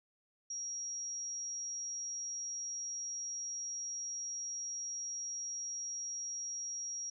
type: tone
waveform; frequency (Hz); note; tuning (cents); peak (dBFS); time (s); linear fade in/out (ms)
sine; 5660; F8; +22; -38; 0.5-7.1; 5
effects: none